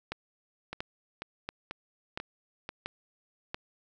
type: two click trains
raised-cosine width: 0.3 ms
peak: -18 / -21 dBFS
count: 6 / 5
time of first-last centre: 0.12-3.545 / 0.73-2.691 s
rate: 1.46 / 2.04 Hz
effects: none